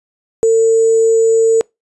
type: tone with sample-and-hold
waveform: sine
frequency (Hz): 450.7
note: A4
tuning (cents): +42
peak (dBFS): -7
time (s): 0.43-1.61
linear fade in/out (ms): 0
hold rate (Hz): 7350
effects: noise-tail reverb RT60 0.2 s tail -26 dB re dry + resampled to 24000 Hz